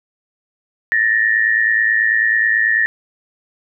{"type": "tone pair together", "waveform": "sine", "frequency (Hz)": [1764, 1873.2], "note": ["A6", "A#6"], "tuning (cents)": [4, 8], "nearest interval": "minor second", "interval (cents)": 104, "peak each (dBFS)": -15, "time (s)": [0.92, 2.86], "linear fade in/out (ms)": 0, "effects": []}